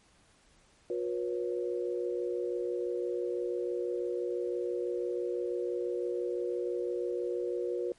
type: tone cluster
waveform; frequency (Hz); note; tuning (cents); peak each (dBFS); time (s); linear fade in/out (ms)
sine; 359.6 / 483 / 549; F#4 / B4 / C#5; -49 / -39 / -17; -33 / -34 / -40; 0.9-7.92; 2
effects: pink hiss -64 dBFS RMS until 7.98 s + MP3 48 kbps

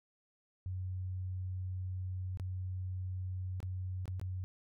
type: tone with dropouts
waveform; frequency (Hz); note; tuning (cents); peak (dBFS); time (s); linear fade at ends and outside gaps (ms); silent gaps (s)
sine; 92.5; F#2; 0; -36; 0.66-4.44; 0; 2.373-2.398 / 3.603-3.629 / 4.056-4.079 / 4.197-4.214
effects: none

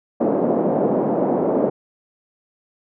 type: band-pass noise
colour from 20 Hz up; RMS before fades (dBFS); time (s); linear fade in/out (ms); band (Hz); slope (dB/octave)
white; -19; 0.2-1.7; 10; 180 to 630; 24
effects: none

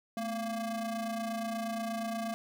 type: ring-modulated tone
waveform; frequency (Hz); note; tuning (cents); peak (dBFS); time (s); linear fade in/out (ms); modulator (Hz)
square; 233.1; A#3; 0; -31; 0.17-2.34; 0; 452
effects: none

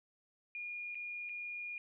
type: tone with dropouts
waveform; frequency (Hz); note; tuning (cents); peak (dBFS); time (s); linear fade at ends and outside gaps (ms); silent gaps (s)
sine; 2429; D#7; -42; -40; 0.55-1.78; 1; 0.947-0.953 / 1.291-1.294
effects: none

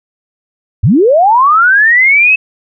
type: linear sweep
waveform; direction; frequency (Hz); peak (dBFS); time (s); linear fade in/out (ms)
sine; up; 74.4 to 2617; -4; 0.83-2.36; 10
effects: none

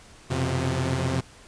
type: tone cluster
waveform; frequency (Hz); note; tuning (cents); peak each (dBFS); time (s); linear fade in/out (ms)
sawtooth; 89.4 / 124.1 / 132 / 171.5 / 178.6; F2 / B2 / C3 / F3 / F3; +41 / +9 / +16 / -31 / +39; -26 / -28 / -22 / -31 / -30; 0.3-1.21; 10
effects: pink hiss -50 dBFS RMS until 1.47 s + resampled to 22050 Hz

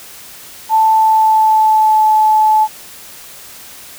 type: tone with pitch glide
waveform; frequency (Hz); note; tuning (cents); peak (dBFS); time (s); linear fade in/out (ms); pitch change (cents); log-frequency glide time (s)
sine; 881 to 864.4; A5 to A5; +2 to -31; -7; 0.69-2.68; 50; -33; 0.91-2.06
effects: white hiss -35 dBFS RMS until 3.98 s

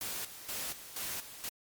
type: noise with tremolo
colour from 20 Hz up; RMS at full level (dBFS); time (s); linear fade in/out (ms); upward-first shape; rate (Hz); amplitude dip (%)
white; -38; 0.01-1.49; 2; square; 2.1; 70
effects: MP3 96 kbps

